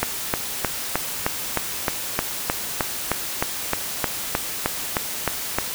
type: click train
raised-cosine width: 0.5 ms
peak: -4 dBFS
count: 19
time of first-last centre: 0.03-5.586 s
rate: 3.24 Hz
effects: white hiss -29 dBFS RMS until 5.74 s